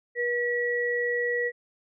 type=tone pair together; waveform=sine; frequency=482.1 / 1931 Hz; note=B4 / B6; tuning=-42 / -39 cents; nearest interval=2 octaves; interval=2403 cents; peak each=-27 / -27 dBFS; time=0.15-1.52 s; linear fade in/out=50 ms; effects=none